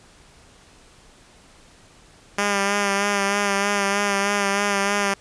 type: tone with vibrato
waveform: 5% pulse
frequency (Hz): 200.9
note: G3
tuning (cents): +43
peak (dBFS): -8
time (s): 2.38-5.14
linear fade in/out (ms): 5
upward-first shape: sine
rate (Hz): 3.2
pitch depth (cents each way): 29
effects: pink hiss -51 dBFS RMS until 5.2 s + resampled to 22050 Hz

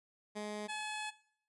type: tone pair in turn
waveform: 15% pulse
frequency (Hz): 209.9 / 854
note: G#3 / G#5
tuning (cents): +19 / +48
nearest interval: 2 octaves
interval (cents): 2429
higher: second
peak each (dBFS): -33 / -32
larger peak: second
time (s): 0.35-0.68 / 0.68-1.11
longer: second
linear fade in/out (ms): 20
effects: noise-tail reverb RT60 0.6 s tail -19 dB re dry + resampled to 24000 Hz

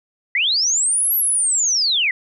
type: linear two-way sweep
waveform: sine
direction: up then down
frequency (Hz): 1917 to 11850 to 1917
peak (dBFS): -15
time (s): 0.35-2.11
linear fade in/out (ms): 2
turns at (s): 1.15
effects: none

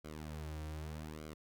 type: tone with flanger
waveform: sawtooth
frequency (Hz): 77.1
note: D#2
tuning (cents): -15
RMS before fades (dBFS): -45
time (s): 0.04-1.34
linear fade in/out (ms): 10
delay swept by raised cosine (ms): 1.1 to 4.8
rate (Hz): 0.83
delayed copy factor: -0.9
effects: none

